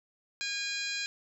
harmonic tone with a mistuned harmonic, 815 Hz, G#5, 33 cents flat, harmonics 2 / 3 / 4 / 5 / 6 / 7 / 8 / 9, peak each -39 / -37 / -44 / -37 / -42 / -48 / -46 / -44 dBFS, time 0.41-1.06 s, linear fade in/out 0 ms, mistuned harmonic 7, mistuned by -59 cents, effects 11-bit

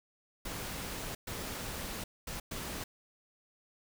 pink noise bursts at uneven times, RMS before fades -40 dBFS, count 4, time 0.45-1.15 / 1.27-2.04 / 2.27-2.4 / 2.51-2.84 s, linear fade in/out 5 ms, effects none

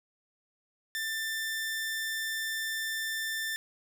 sawtooth tone, 1780 Hz, A6, 20 cents sharp, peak -28 dBFS, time 0.95-3.56 s, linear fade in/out 0 ms, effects none

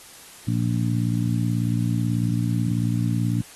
harmonic tone, 58.27 Hz, A#1, in tune, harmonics 2 / 3 / 4 / 5, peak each -22 / -26 / -28 / -30 dBFS, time 0.47-3.42 s, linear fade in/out 10 ms, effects white hiss -45 dBFS RMS until 3.55 s + AAC 32 kbps

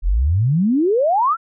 sine exponential sweep, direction up, 38.48 to 1400 Hz, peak -13 dBFS, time 0.02-1.37 s, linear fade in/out 50 ms, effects none

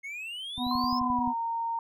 triangle exponential sweep, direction up, 2147 to 5360 Hz, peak -34 dBFS, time 0.03-1 s, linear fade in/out 20 ms
harmonic tone, 246.8 Hz, B3, 1 cent flat, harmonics 1 / 3 / 4, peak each -29 / -35 / -35 dBFS, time 0.57-1.34 s, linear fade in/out 50 ms
click train, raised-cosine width 5 ms, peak -30 dBFS, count 9, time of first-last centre 0.58-1.276 s, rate 11.5 Hz
sine tone with pitch glide, 1046.5 to 921.6 Hz, C6 to A#5, 0 to -20 cents, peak -28 dBFS, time 0.71-1.79 s, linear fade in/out 2 ms, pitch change -220 cents, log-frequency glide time 1-1.31 s
effects none

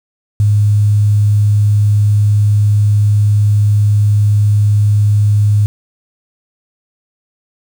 sine tone with quantisation, 103.83 Hz, G#2, in tune, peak -7 dBFS, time 0.4-5.66 s, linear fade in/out 0 ms, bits 6, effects none

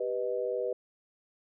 sine chord, G augmented, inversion none, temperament equal, 392 / 493.9 / 622.3 Hz, G4 / B4 / D#5, 0 / 0 / 0 cents, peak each -35 / -31 / -36 dBFS, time 0-0.73 s, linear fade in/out 5 ms, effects none

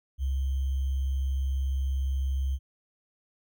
sine tone with sample-and-hold, 67 Hz, C2, 42 cents sharp, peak -25 dBFS, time 0.18-2.59 s, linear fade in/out 50 ms, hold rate 3150 Hz, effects none

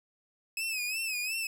sawtooth tone with vibrato, 2564 Hz, E7, 49 cents flat, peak -28 dBFS, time 0.57-1.47 s, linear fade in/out 2 ms, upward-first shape sine, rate 2.8 Hz, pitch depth 93 cents each way, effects none

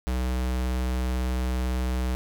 square tone, 63 Hz, B1, 35 cents sharp, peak -25 dBFS, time 0.07-2.15 s, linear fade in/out 0 ms, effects none

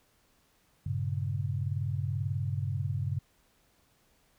sine chord, G diminished, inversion none, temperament equal, 98 / 116.54 / 138.59 Hz, G2 / Bb2 / Db3, 0 / 0 / 0 cents, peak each -32 / -37 / -33 dBFS, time 0.86-3.19 s, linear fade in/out 5 ms, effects pink hiss -68 dBFS RMS until 4.38 s

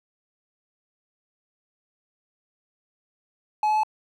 triangle tone with pitch steps, 851 / 856.9 / 862.9 Hz, G#5 / A5 / A5, +42 / -46 / -34 cents, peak -17 dBFS, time 3.63-3.834 s, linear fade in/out 2 ms, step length 68 ms, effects none

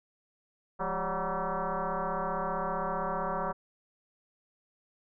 sine tone with frequency modulation, 207.7 Hz, G#3, in tune, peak -29 dBFS, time 0.79-3.53 s, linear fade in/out 20 ms, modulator 190 Hz, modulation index 6.1, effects none

